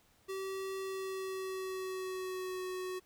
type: tone with pitch glide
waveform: square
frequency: 384.4 to 369.6 Hz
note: G4 to F#4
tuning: -34 to -2 cents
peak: -38 dBFS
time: 0.28-3 s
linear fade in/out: 20 ms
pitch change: -68 cents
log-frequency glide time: 0.79-2.64 s
effects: pink hiss -68 dBFS RMS until 3.05 s